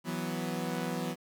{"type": "chord", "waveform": "sawtooth", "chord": "E suspended second", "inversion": "none", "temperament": "equal", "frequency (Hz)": [164.81, 185, 246.9], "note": ["E3", "F#3", "B3"], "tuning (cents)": [0, 0, 0], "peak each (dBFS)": -33, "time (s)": [0.04, 1.16], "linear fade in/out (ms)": 50, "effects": ["10-bit"]}